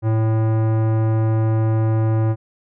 sine tone with tanh clipping, 110.8 Hz, A2, 13 cents sharp, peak -17 dBFS, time 0.02-2.36 s, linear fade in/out 50 ms, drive 18 dB, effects none

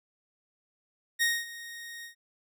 sawtooth tone with ADSR envelope, 1864.7 Hz, A#6, in tune, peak -19 dBFS, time 1.19-2.15 s, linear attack 30 ms, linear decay 230 ms, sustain -18 dB, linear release 110 ms, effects none

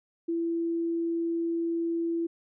sine tone, 334.8 Hz, E4, 27 cents sharp, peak -26 dBFS, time 0.28-2.27 s, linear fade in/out 10 ms, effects none

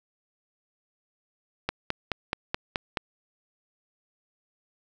click train, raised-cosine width 0.3 ms, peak -10 dBFS, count 7, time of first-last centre 1.69-2.972 s, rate 4.68 Hz, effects none

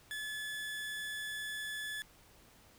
30% pulse tone, 1721 Hz, A6, 39 cents flat, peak -36 dBFS, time 0.11-2.02 s, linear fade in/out 0 ms, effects pink hiss -62 dBFS RMS until 2.78 s

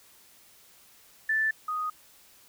sine tone pair in turn, 1760 / 1244.5 Hz, A6 / D#6, 0 / 0 cents, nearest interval tritone, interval 600 cents, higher first, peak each -23 / -28 dBFS, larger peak first, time 1.29-1.51 / 1.68-1.9 s, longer neither, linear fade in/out 5 ms, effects white hiss -57 dBFS RMS until 2.48 s

